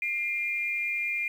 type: tone pair together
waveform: sine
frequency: 2100 / 2405 Hz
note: C7 / D7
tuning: +6 / +41 cents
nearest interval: major second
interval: 235 cents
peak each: -33 / -28 dBFS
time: 0.02-1.28 s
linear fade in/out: 2 ms
effects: 9-bit